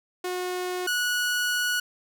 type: tone pair in turn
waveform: sawtooth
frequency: 362.8 / 1465.5 Hz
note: F#4 / F#6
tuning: -34 / -17 cents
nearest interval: 2 octaves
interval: 2417 cents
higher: second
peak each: -24 / -20 dBFS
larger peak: second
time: 0.24-0.87 / 0.87-1.8 s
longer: second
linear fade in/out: 5 ms
effects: none